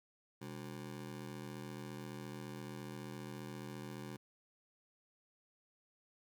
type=ring-modulated tone; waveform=25% pulse; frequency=163.3 Hz; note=E3; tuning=16 cents flat; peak=-38 dBFS; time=0.41-4.17 s; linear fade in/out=10 ms; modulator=37.3 Hz; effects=13-bit